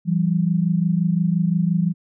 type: tone pair together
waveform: sine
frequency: 167.43 / 193.2 Hz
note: E3 / G3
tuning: +27 / -25 cents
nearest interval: major second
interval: 248 cents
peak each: -18 / -21 dBFS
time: 0.05-1.94 s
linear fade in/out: 50 ms
effects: none